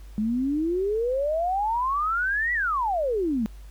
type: exponential two-way sweep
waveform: sine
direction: up then down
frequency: 207.7 to 1975.5 to 207.7 Hz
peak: -22 dBFS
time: 0.18-3.46 s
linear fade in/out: 0 ms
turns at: 2.53 s
effects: added 50 Hz sine -40 dBFS peak until 3.7 s + pink hiss -57 dBFS RMS until 3.7 s